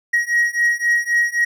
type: beating tone pair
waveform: triangle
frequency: 1893 / 1896.8 Hz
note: A#6 / A#6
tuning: +26 / +30 cents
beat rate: 3.8 Hz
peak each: -17 / -16 dBFS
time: 0.13-1.45 s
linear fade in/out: 10 ms
effects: none